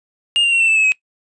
triangle tone with pitch steps, 2828 / 2779 / 2732 / 2685 / 2639 / 2593 / 2549 Hz, F7 / F7 / F7 / E7 / E7 / E7 / D#7, +21 / -9 / -39 / +31 / +1 / -29 / +41 cents, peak -10 dBFS, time 0.36-0.92 s, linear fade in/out 0 ms, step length 80 ms, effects noise-tail reverb RT60 0.1 s tail -20 dB re dry + resampled to 22050 Hz

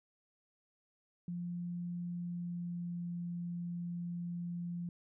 sine tone with pitch glide, 174.61 to 173.4 Hz, F3 to F3, 0 to -12 cents, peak -37 dBFS, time 1.28-4.89 s, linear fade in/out 2 ms, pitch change -12 cents, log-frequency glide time 2.06-3.1 s, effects none

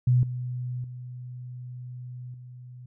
sine tone with level steps, 124.5 Hz, B2, 14 cents sharp, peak -17 / -29 / -36 / -41 dBFS, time 0.07-2.86 s, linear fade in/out 5 ms, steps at 0.23 / 0.84 / 2.34 s, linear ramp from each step 2 ms, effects none

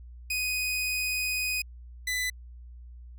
sawtooth tone pair in turn, 2496 / 1999.4 Hz, D#7 / B6, +5 / +21 cents, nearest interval major third, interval 384 cents, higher first, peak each -24 dBFS, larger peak neither, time 0.3-1.62 / 2.07-2.3 s, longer first, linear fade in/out 5 ms, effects added 60 Hz sine -43 dBFS peak until 3.18 s

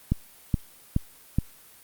click train, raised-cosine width 5 ms, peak -9 dBFS, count 4, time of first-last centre 0.12-1.386 s, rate 2.37 Hz, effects white hiss -52 dBFS RMS until 1.83 s + Opus 32 kbps

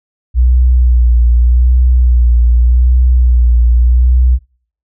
sine tone with vibrato, 60.7 Hz, B1, 29 cents flat, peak -5 dBFS, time 0.34-4.39 s, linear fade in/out 50 ms, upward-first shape sine, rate 0.84 Hz, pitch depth 46 cents each way, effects noise-tail reverb RT60 0.5 s tail -24 dB re dry

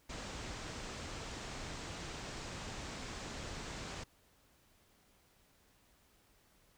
pink low-pass noise, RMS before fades -45 dBFS, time 0.09-4.04 s, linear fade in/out 10 ms, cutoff 7900 Hz, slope 48 dB/octave, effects pink hiss -69 dBFS RMS until 6.77 s

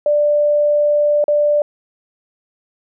sine tone with dropouts, 590 Hz, D5, 8 cents sharp, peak -11 dBFS, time 0.06-1.62 s, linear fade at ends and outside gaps 2 ms, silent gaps 1.241-1.281 s, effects none

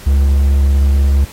triangle tone, 69.3 Hz, C#2, in tune, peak -6 dBFS, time 0.06-1.25 s, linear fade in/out 10 ms, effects pink hiss -36 dBFS RMS until 1.32 s + AAC 48 kbps

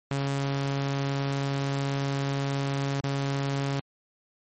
sawtooth tone with dropouts, 138.6 Hz, C#3, in tune, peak -22 dBFS, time 0.11-3.8 s, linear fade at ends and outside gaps 2 ms, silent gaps 3.007-3.037 s, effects MP3 32 kbps

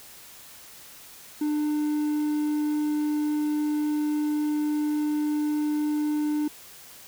triangle tone, 299.7 Hz, D4, 35 cents sharp, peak -21 dBFS, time 1.41-6.48 s, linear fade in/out 5 ms, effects white hiss -47 dBFS RMS until 7.07 s

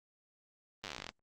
slowing click train, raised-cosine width 0.2 ms, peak -23 dBFS, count 17, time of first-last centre 0.84-1.091 s, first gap 9 ms, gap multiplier 1.07, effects Opus 24 kbps

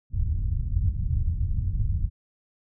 white low-pass noise, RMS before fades -25 dBFS, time 0.1-2.1 s, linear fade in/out 50 ms, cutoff 100 Hz, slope 24 dB/octave, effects none

